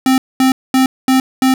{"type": "tone bursts", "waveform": "square", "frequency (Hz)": 261.6, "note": "C4", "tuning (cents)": 0, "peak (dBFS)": -9, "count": 5, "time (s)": [0.06, 1.54], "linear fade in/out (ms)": 2, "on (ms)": 120, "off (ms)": 220, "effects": []}